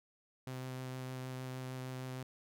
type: tone with vibrato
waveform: sawtooth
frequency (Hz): 129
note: C3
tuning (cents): -24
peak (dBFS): -37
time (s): 0.47-2.23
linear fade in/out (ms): 2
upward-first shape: sine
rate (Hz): 6.5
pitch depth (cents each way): 9
effects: none